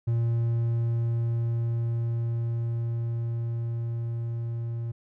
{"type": "tone with level ramp", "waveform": "triangle", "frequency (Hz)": 116.54, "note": "A#2", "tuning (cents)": 0, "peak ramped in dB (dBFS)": [-20, -27], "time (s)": [0.07, 4.92], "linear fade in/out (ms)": 10, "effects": []}